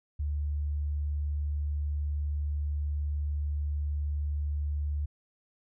sine tone, 73.42 Hz, D2, in tune, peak -28 dBFS, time 0.19-5.06 s, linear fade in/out 10 ms, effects none

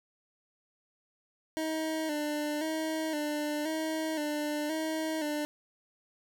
25% pulse tone with vibrato, 307.2 Hz, D#4, 22 cents flat, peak -27 dBFS, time 1.57-5.45 s, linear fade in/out 0 ms, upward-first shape square, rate 0.96 Hz, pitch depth 52 cents each way, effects none

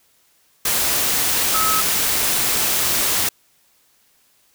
sine tone in noise, 1287 Hz, E6, 42 cents flat, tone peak -19 dBFS, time 1.54-1.81 s, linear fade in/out 5 ms, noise white, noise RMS -19 dBFS, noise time 0.65-3.29 s, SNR -3 dB, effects white hiss -59 dBFS RMS until 4.54 s

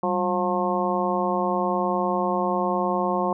harmonic tone with a mistuned harmonic, 179 Hz, F3, 43 cents sharp, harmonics 1 / 2 / 3 / 4 / 5 / 6, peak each -28 / -28 / -28 / -28 / -28 / -28 dBFS, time 0.03-3.33 s, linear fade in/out 2 ms, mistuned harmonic 1, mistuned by +140 cents, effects none

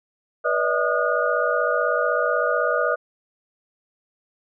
sine tone cluster, 489.5 / 583 / 639 / 1226 / 1445 Hz, B4 / D5 / D#5 / D#6 / F#6, -15 / -13 / +46 / -26 / -41 cents, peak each -25 dBFS, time 0.44-2.96 s, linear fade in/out 20 ms, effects none

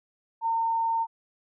sine tone, 911 Hz, A#5, 40 cents flat, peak -23 dBFS, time 0.41-1.07 s, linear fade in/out 50 ms, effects none

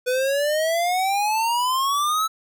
square exponential sweep, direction up, 493.9 to 1318.5 Hz, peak -20 dBFS, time 0.06-2.28 s, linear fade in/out 20 ms, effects none

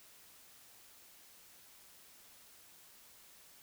silence, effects white hiss -60 dBFS RMS until 3.62 s

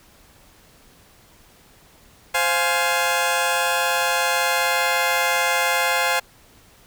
15% pulse chord, F minor, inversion second, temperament just, 523.8 / 698.5 / 838.1 Hz, C5 / F5 / Ab5, +2 / 0 / +16 cents, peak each -17 / -17 / -16 dBFS, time 2.34-6.2 s, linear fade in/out 10 ms, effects pink hiss -52 dBFS RMS until 6.86 s

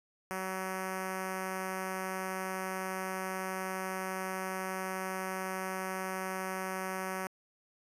5% pulse tone with notch filter, 188.3 Hz, F#3, 31 cents sharp, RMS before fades -37 dBFS, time 0.31-7.27 s, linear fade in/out 0 ms, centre 3900 Hz, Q 0.7, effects resampled to 32000 Hz

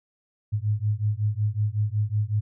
sine beating tone pair, 103 / 108.4 Hz, G#2 / A2, -14 / -25 cents, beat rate 5.4 Hz, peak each -25 dBFS, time 0.52-2.41 s, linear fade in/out 20 ms, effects none

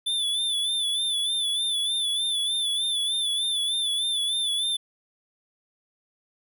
square tone with vibrato, 3497 Hz, A7, 11 cents flat, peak -24 dBFS, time 0.06-4.77 s, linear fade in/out 10 ms, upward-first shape sine, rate 3.3 Hz, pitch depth 58 cents each way, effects none

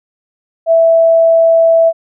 sine tone, 659.3 Hz, E5, in tune, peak -5 dBFS, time 0.66-1.93 s, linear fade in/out 50 ms, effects none

